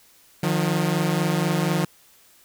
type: tone pair together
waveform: sawtooth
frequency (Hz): 154.4 / 178.52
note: D#3 / F3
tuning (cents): -13 / +38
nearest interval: minor third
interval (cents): 251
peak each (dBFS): -19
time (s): 0.43-1.85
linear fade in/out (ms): 5
effects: white hiss -55 dBFS RMS until 2.44 s